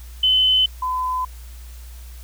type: tone pair in turn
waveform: sine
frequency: 3037 / 1013.5 Hz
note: F#7 / B5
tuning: +44 / +45 cents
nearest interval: octave + perfect fifth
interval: 1899 cents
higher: first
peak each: -13 / -20 dBFS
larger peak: first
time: 0.23-0.66 / 0.82-1.25 s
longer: neither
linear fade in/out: 5 ms
effects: added 60 Hz sine -35 dBFS peak until 2.23 s + white hiss -48 dBFS RMS until 2.23 s